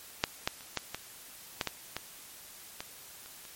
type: clicks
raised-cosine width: 0.2 ms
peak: -7 / -10 / -30 / -12 / -17 / -11 / -13 / -16 / -19 / -30 / -30 dBFS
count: 11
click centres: 0.239 / 0.475 / 0.608 / 0.773 / 0.946 / 1.612 / 1.673 / 1.966 / 2.805 / 3.26 / 3.452 s
effects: white hiss -50 dBFS RMS until 3.55 s + MP3 64 kbps